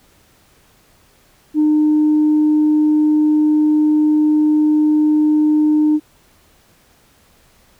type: tone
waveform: sine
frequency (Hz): 304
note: D#4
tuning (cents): -40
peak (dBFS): -9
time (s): 1.54-6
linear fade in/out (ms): 50
effects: tanh soft clip ceiling -7 dBFS + pink hiss -53 dBFS RMS until 7.79 s